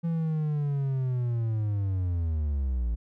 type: linear sweep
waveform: triangle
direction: down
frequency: 168.8 to 55 Hz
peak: -23 dBFS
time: 0.03-2.96 s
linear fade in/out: 20 ms
effects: none